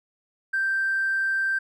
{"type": "tone with tanh clipping", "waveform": "triangle", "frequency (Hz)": 1568, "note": "G6", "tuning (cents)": 0, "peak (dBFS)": -21, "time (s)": [0.53, 1.59], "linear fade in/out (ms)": 10, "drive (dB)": 1, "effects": []}